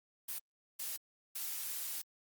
blue noise bursts at uneven times, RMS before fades -40 dBFS, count 3, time 0.28-0.39 / 0.79-0.97 / 1.35-2.02 s, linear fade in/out 10 ms, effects Opus 32 kbps

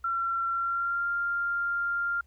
sine tone with pitch glide, 1361 to 1395.2 Hz, F6 to F6, -45 to -2 cents, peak -26 dBFS, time 0.04-2.21 s, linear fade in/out 5 ms, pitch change +43 cents, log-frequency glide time 0.48-1.09 s, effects added 66 Hz sine -57 dBFS peak until 2.26 s + pink hiss -70 dBFS RMS until 2.26 s

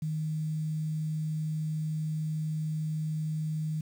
sine tone with quantisation, 155.56 Hz, D#3, in tune, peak -29 dBFS, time 0.02-3.81 s, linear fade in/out 5 ms, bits 9, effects none

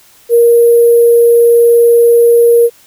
sine tone with sample-and-hold, 470.6 Hz, A#4, 16 cents sharp, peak -3 dBFS, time 0.29-2.7 s, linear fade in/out 50 ms, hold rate 11025 Hz, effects white hiss -44 dBFS RMS until 2.86 s

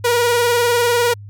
sawtooth tone with vibrato, 478.1 Hz, A#4, 44 cents sharp, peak -9 dBFS, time 0.04-1.14 s, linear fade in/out 10 ms, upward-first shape sine, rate 20 Hz, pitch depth 45 cents each way, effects added 102 Hz sine -32 dBFS peak until 1.29 s + MP3 96 kbps

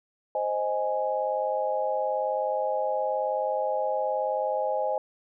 sine chord, Ab major, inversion first, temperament equal, 523.3 / 622.3 / 830.6 Hz, C5 / Eb5 / Ab5, 0 / 0 / 0 cents, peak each -29 dBFS, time 0.35-4.98 s, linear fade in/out 2 ms, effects none

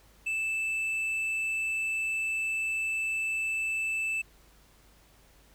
sine tone with tanh clipping, 2637 Hz, E7, in tune, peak -29 dBFS, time 0.26-4.22 s, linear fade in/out 10 ms, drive 5 dB, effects added 50 Hz sine -60 dBFS peak until 5.54 s + pink hiss -61 dBFS RMS until 5.54 s

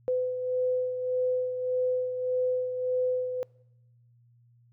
sine beating tone pair, 505 / 506.7 Hz, B4 / B4, +39 / +44 cents, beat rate 1.7 Hz, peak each -26 / -35 dBFS, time 0.08-3.43 s, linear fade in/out 0 ms, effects noise-tail reverb RT60 0.9 s tail -25 dB re dry + added 119 Hz sine -58 dBFS peak until 4.72 s

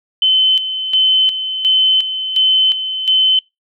sine tone with tremolo, 3057 Hz, G7, 44 cents flat, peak -9 dBFS, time 0.22-3.39 s, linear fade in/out 2 ms, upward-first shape square, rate 1.4 Hz, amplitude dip 65%, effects noise-tail reverb RT60 0.2 s tail -25 dB re dry

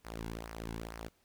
sawtooth tone with flanger, 56.1 Hz, A1, 34 cents sharp, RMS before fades -43 dBFS, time 0.04-1.09 s, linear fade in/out 20 ms, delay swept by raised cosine 0.26 to 1.66 ms, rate 2.2 Hz, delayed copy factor -0.7, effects pink hiss -72 dBFS RMS until 1.24 s

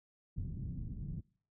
white low-pass noise, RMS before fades -41 dBFS, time 0.36-1.21 s, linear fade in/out 10 ms, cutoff 170 Hz, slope 24 dB/octave, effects noise-tail reverb RT60 0.5 s tail -24 dB re dry

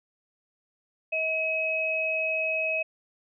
sine tone pair together, 638 / 2552 Hz, D#5 / D#7, +43 / +43 cents, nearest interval 2 octaves, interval 2400 cents, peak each -30 / -26 dBFS, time 1.12-2.83 s, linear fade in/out 10 ms, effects none

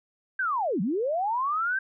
sine linear two-way sweep, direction down then up, 1611 to 163.8 to 1590 Hz, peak -24 dBFS, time 0.39-1.79 s, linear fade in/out 5 ms, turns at 0.81 s, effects none

